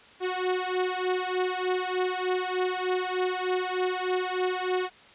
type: beating tone pair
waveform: sawtooth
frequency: 365.7 / 369 Hz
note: F#4 / F#4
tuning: -20 / -5 cents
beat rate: 3.3 Hz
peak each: -25 dBFS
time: 0.2-4.9 s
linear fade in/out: 50 ms
effects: white hiss -52 dBFS RMS until 5.14 s + resampled to 8000 Hz